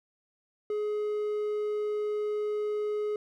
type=tone; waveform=triangle; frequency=420.6 Hz; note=G#4; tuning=22 cents sharp; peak=-26 dBFS; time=0.7-3.16 s; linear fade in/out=2 ms; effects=none